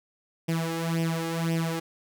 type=tone with flanger; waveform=sawtooth; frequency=164.9 Hz; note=E3; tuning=1 cent sharp; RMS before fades=-28 dBFS; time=0.48-1.8 s; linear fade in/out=10 ms; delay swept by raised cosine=0.36 to 2.46 ms; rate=1.9 Hz; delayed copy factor=+0.75; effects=none